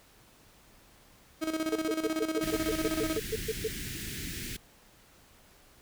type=tone with tremolo; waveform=35% pulse; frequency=317.5 Hz; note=D#4; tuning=35 cents sharp; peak=-26 dBFS; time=1.41-3.18 s; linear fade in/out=20 ms; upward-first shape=square; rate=16 Hz; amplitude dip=65%
type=tone bursts; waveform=sine; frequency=440 Hz; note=A4; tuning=in tune; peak=-27 dBFS; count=13; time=1.72-3.68 s; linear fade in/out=10 ms; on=40 ms; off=120 ms
type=band-stop noise; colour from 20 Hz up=pink; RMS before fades=-38 dBFS; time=2.42-4.57 s; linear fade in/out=10 ms; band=390 to 1600 Hz; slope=48 dB/octave
effects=pink hiss -59 dBFS RMS until 5.81 s